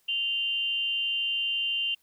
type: tone pair together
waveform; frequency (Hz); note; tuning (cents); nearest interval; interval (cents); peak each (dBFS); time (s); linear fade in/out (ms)
sine; 2794 / 3094; F7 / G7; 0 / -23; major second; 177; -27 / -31; 0.08-1.95; 10
effects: white hiss -68 dBFS RMS until 2.02 s